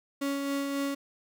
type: tone with tremolo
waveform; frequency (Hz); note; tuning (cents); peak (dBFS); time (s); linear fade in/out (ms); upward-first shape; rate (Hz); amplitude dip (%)
35% pulse; 279; C#4; +11; -26; 0.21-0.95; 10; sine; 3.7; 30
effects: none